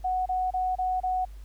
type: tone bursts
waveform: sine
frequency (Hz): 740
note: F#5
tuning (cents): 0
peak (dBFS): -24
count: 5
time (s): 0.04-1.252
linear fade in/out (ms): 10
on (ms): 220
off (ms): 28
effects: added 50 Hz sine -40 dBFS peak until 1.44 s + pink hiss -61 dBFS RMS until 1.44 s